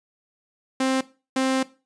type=tone bursts at uneven times; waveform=sawtooth; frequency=263.2 Hz; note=C4; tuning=10 cents sharp; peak=-16 dBFS; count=2; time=0.8-1.01 / 1.36-1.63 s; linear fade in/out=5 ms; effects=noise-tail reverb RT60 0.3 s tail -17 dB re dry + resampled to 22050 Hz